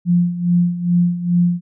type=tone with tremolo; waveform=sine; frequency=175 Hz; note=F3; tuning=4 cents sharp; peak=-10 dBFS; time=0.05-1.61 s; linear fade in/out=50 ms; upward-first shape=sine; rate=2.4 Hz; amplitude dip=75%; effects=none